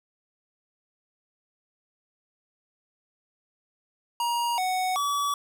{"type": "tone with pitch steps", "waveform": "square", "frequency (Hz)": [947, 742, 1143], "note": ["A#5", "F#5", "D6"], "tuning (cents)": [27, 5, -47], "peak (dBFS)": -25, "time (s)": [4.2, 5.34], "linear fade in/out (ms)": 2, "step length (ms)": 380, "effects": []}